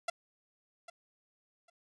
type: tone with echo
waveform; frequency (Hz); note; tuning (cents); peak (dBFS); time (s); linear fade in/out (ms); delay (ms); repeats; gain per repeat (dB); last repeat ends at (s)
sawtooth; 682; F5; -41; -27; 0.08-0.1; 5; 800; 2; -15; 1.7
effects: resampled to 24000 Hz